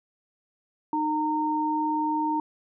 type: tone pair together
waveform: sine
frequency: 307.1 / 919.2 Hz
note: D#4 / A#5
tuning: -23 / -25 cents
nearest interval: octave + perfect fifth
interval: 1898 cents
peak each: -27 / -25 dBFS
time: 0.93-2.4 s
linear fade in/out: 2 ms
effects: none